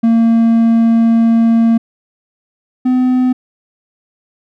triangle tone pair in turn, 228.8 / 253.6 Hz, A#3 / B3, -32 / +46 cents, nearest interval major second, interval 178 cents, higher second, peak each -5 / -7 dBFS, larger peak first, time 0.03-1.78 / 2.85-3.33 s, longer first, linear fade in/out 10 ms, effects none

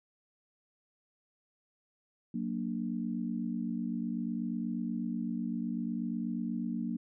sine chord, Gb augmented, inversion none, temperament equal, 185 / 233.1 / 293.7 Hz, Gb3 / Bb3 / D4, 0 / 0 / 0 cents, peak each -37 / -34 / -40 dBFS, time 2.34-6.97 s, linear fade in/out 5 ms, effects none

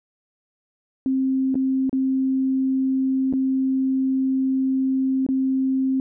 sine tone with dropouts, 264.3 Hz, C4, 18 cents sharp, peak -18 dBFS, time 1.06-6 s, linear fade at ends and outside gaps 1 ms, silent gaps 1.544-1.554 / 1.895-1.929 / 3.327-3.336 / 5.265-5.288 s, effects none

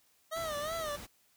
25% pulse tone with vibrato, 622 Hz, D#5, 1 cent flat, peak -31 dBFS, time 0.31-0.97 s, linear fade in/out 20 ms, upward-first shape sine, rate 2.8 Hz, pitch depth 120 cents each way
pink noise, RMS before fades -47 dBFS, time 0.35-1.07 s, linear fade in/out 20 ms
effects white hiss -69 dBFS RMS until 1.36 s

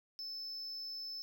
triangle tone, 5260 Hz, E8, 5 cents flat, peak -40 dBFS, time 0.19-1.22 s, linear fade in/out 0 ms, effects none

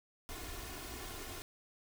pink noise with comb filter, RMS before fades -45 dBFS, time 0.29-1.42 s, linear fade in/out 0 ms, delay 2.8 ms, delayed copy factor +0.65, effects none

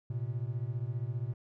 triangle beating tone pair, 113.9 / 128.9 Hz, A#2 / C3, -40 / -26 cents, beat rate 15 Hz, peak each -33 / -34 dBFS, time 0.1-1.34 s, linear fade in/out 5 ms, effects none

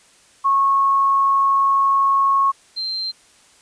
sine tone pair in turn, 1097 / 4142 Hz, C#6 / C8, -18 / -18 cents, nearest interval octave + major seventh, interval 2300 cents, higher second, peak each -13 / -22 dBFS, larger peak first, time 0.44-2.52 / 2.76-3.12 s, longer first, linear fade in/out 20 ms, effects white hiss -52 dBFS RMS until 3.61 s + resampled to 22050 Hz

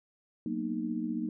sine chord, B major seventh, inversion second, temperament just, 185.21 / 231.5 / 246.9 / 308.7 Hz, F#3 / A#3 / B3 / D#4, +2 / -12 / 0 / -14 cents, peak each -39 / -34 / -40 / -35 dBFS, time 0.46-1.29 s, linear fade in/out 2 ms, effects none

